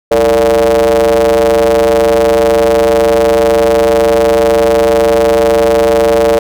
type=ring-modulated tone; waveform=square; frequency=63 Hz; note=B1; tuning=35 cents sharp; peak=-4 dBFS; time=0.11-6.39 s; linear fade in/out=5 ms; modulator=516 Hz; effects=none